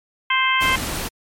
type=harmonic tone; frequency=523.3 Hz; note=C5; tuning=in tune; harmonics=2 / 3 / 4 / 5 / 6; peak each=-20 / -24 / -20 / -25 / -24 dBFS; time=0.3-0.76 s; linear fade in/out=5 ms
type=noise; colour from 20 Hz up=pink; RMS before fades=-26 dBFS; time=0.6-1.09 s; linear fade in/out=20 ms
effects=MP3 64 kbps